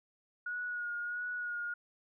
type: tone with vibrato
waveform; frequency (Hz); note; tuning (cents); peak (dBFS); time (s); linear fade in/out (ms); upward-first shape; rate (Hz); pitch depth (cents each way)
sine; 1447; F#6; -39; -35; 0.46-1.74; 5; sine; 1.5; 25
effects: none